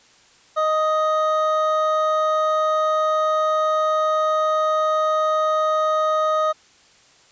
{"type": "tone pair together", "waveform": "triangle", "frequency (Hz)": [622.3, 1250], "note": ["D#5", "D#6"], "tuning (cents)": [0, 8], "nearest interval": "octave", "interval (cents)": 1208, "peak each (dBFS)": -18, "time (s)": [0.56, 6.53], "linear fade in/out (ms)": 20, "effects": ["white hiss -53 dBFS RMS until 7.31 s", "resampled to 16000 Hz"]}